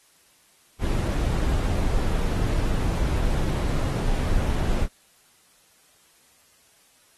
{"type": "noise", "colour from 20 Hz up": "brown", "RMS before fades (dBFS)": -23, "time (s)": [0.79, 4.88], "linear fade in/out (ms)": 50, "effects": ["white hiss -59 dBFS RMS until 7.17 s", "AAC 32 kbps"]}